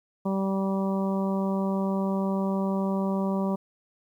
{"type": "harmonic tone", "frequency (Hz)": 193.7, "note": "G3", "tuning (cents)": -20, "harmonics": [1, 2, 3, 4, 5, 6], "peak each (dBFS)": [-25, -33, -33, -40, -36, -41], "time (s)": [0.25, 3.56], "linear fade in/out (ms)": 10, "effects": ["10-bit"]}